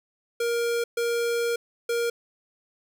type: tone bursts at uneven times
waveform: square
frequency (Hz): 470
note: A#4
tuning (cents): +14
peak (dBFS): -24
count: 3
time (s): 0.4-0.84 / 0.97-1.56 / 1.89-2.1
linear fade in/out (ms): 5
effects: none